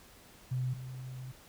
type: tone pair in turn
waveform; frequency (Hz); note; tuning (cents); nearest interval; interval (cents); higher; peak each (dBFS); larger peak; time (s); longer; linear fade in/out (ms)
sine; 127.2 / 128.38; C3 / C3; -48 / -32; unison; 16; second; -30 / -40; first; 0.51-0.74 / 0.74-1.32; second; 10
effects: pink hiss -57 dBFS RMS until 1.48 s